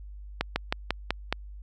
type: slowing click train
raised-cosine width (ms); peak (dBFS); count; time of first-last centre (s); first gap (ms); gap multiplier
0.3; -9; 6; 0.41-1.326; 150; 1.1
effects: added 50 Hz sine -40 dBFS peak until 1.62 s